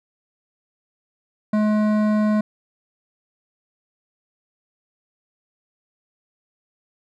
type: tone with hard clipping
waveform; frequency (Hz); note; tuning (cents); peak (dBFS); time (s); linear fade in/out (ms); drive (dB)
sine; 212.5; G#3; +40; -18; 1.53-2.41; 5; 13
effects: none

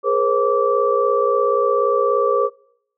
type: tone cluster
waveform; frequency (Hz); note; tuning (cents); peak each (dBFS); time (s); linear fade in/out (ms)
sine; 415.4 / 479 / 536 / 1161; G#4 / A#4 / C5 / D6; 0 / +47 / +42 / -20; -20; 0.03-2.5; 50
effects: noise-tail reverb RT60 0.7 s tail -25 dB re dry

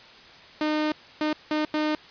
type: tone bursts at uneven times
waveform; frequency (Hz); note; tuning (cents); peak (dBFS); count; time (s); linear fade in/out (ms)
sawtooth; 305.4; D#4; -32; -19; 4; 0.61-0.92 / 1.21-1.33 / 1.51-1.65 / 1.74-1.95; 2
effects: white hiss -48 dBFS RMS until 2.1 s + resampled to 11025 Hz

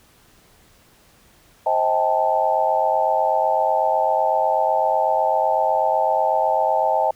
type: chord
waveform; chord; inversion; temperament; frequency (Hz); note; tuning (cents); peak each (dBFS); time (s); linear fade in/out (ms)
sine; A half-diminished seventh; first; just; 528 / 633.6 / 792 / 880; C5 / Eb5 / G5 / A5; +16 / +31 / +18 / 0; -25 / -21 / -21 / -21; 1.66-7.11; 5
effects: pink hiss -54 dBFS RMS until 7.15 s

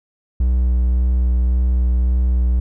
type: tone with vibrato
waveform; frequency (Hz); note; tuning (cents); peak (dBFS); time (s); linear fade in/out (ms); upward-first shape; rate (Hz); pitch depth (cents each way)
triangle; 61.74; B1; 0; -11; 0.4-2.6; 5; sine; 1.8; 15
effects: none

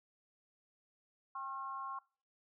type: tone with amplitude modulation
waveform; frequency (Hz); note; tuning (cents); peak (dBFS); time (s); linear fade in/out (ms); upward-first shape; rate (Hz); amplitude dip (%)
sine; 1079; C#6; -47; -36; 1.35-1.99; 5; sine; 287; 85
effects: noise-tail reverb RT60 0.4 s tail -23 dB re dry

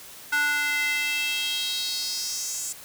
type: tone with high-pass filter sweep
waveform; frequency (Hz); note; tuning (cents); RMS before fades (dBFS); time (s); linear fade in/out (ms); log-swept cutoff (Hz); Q
square; 293.7; D4; 0; -27; 0.32-2.73; 10; 1400 to 7500; 3.8
effects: white hiss -44 dBFS RMS until 2.84 s

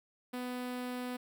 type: tone with notch filter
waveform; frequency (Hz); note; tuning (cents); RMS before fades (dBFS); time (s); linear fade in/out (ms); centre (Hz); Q
sawtooth; 248.9; B3; +14; -39; 0.33-1.17; 10; 6400; 1.9
effects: 12-bit

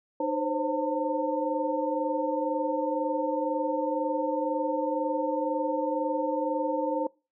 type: tone cluster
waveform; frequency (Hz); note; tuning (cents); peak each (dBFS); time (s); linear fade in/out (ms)
sine; 304.9 / 516 / 538 / 902; D#4 / C5 / C5 / A5; -35 / -24 / +48 / +43; -31; 0.2-7.07; 5
effects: noise-tail reverb RT60 0.3 s tail -24 dB re dry

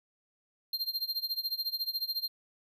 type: tone with tremolo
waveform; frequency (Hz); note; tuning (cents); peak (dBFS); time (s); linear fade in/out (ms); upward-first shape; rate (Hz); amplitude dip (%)
square; 4186; C8; 0; -29; 0.73-2.28; 2; sine; 14; 90
effects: none

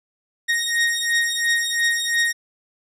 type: beating tone pair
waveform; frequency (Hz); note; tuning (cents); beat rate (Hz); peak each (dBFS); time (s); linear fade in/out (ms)
sawtooth; 1864.7 / 1867.6; A#6 / A#6; 0 / +3; 2.9; -18; 0.48-2.33; 20
effects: low-pass 11000 Hz 12 dB/octave

